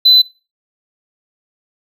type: tone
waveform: triangle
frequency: 4017 Hz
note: B7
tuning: 29 cents sharp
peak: -3 dBFS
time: 0.05-0.22 s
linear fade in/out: 10 ms
effects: noise-tail reverb RT60 0.3 s tail -21 dB re dry + tanh soft clip ceiling 0 dBFS